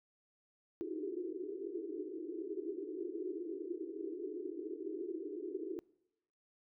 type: band-pass noise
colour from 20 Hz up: pink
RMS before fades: -42 dBFS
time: 0.81-5.79 s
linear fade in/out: 0 ms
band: 310 to 420 Hz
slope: 96 dB/octave
effects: noise-tail reverb RT60 0.9 s tail -24 dB re dry